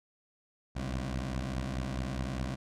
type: beating tone pair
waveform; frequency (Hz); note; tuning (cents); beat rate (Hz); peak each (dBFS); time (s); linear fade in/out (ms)
15% pulse; 63.8 / 68.6; C2 / C#2; -43 / -17; 4.8; -28 / -32; 0.75-2.56; 20
effects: low-pass 8000 Hz 12 dB/octave